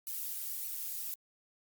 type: noise with flanger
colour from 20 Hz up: violet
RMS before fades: -39 dBFS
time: 0.07-1.14 s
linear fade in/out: 0 ms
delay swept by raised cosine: 0.56 to 6.06 ms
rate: 1.7 Hz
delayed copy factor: -1
effects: Opus 48 kbps